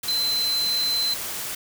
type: tone in noise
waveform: sine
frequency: 4068 Hz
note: C8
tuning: 50 cents flat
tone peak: -21 dBFS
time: 0.08-1.14 s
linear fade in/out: 5 ms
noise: white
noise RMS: -31 dBFS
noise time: 0.03-1.55 s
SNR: +7 dB
effects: none